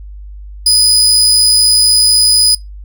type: tone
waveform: 30% pulse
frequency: 4978 Hz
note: D#8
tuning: in tune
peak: -3 dBFS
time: 0.66-2.55 s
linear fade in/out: 5 ms
effects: noise-tail reverb RT60 0.2 s tail -25 dB re dry + added 50 Hz sine -27 dBFS peak until 2.84 s